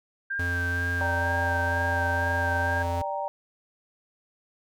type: tone with vibrato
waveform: sine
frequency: 1584 Hz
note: G6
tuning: 18 cents sharp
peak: -27 dBFS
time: 0.3-2.83 s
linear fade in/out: 10 ms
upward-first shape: sine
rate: 2.1 Hz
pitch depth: 26 cents each way
type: tone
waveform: square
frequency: 87.31 Hz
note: F2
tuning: in tune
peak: -29 dBFS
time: 0.39-3.02 s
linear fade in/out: 5 ms
type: chord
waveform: sine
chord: G minor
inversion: second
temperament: equal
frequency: 587.3 / 784 / 932.3 Hz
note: D5 / G5 / Bb5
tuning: 0 / 0 / 0 cents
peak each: -32 dBFS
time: 1.01-3.28 s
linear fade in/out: 0 ms
effects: none